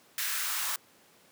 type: noise with high-pass filter sweep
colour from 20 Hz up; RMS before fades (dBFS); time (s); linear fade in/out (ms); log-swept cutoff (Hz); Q
white; -32; 0.18-0.76; 2; 1700 to 990; 1.9
effects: pink hiss -60 dBFS RMS until 1.31 s + high-pass 200 Hz 12 dB/octave

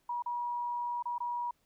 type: tone with dropouts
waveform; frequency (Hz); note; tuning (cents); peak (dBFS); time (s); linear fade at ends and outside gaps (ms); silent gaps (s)
sine; 962; B5; -46; -32; 0.09-1.51; 5; 0.223-0.26 / 1.026-1.055 / 1.182-1.203
effects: pink hiss -74 dBFS RMS until 1.65 s

